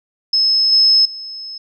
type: tone with level steps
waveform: sine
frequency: 5190 Hz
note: E8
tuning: 28 cents flat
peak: -11 / -8 / -27 dBFS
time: 0.33-1.58 s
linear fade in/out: 5 ms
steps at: 0.72 / 1.05 s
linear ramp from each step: 5 ms
effects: none